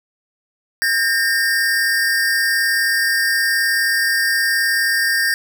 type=tone cluster; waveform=square; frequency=1603 / 1827 / 4770 Hz; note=G6 / A#6 / D8; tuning=+38 / -35 / +26 cents; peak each=-20 / -18 / -26 dBFS; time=0.82-5.34 s; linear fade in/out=0 ms; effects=none